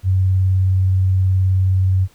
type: tone with vibrato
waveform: sine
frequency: 94 Hz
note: F#2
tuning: 28 cents sharp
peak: -12 dBFS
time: 0.03-2.08 s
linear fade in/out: 50 ms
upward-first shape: square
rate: 19 Hz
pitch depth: 11 cents each way
effects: pink hiss -53 dBFS RMS until 2.14 s